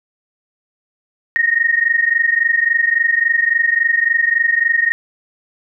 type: tone pair together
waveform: sine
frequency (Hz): 1848.4 / 1872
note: A#6 / A#6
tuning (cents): -15 / +7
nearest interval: unison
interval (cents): 22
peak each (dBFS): -15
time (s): 1.36-4.92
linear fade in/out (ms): 0
effects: none